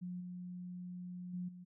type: tone with level steps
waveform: sine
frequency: 179.3 Hz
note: F3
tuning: 46 cents sharp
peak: -40 / -43 / -38 / -49 dBFS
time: 0.01-1.65 s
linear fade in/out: 20 ms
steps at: 0.2 / 1.33 / 1.48 s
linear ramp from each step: 10 ms
effects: none